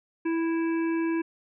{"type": "harmonic tone", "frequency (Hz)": 329.6, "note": "E4", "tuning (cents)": 0, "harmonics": [1, 3, 5, 7, 8], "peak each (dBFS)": [-24, -38, -39, -43, -45], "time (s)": [0.25, 1.22], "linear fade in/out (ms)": 10, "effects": []}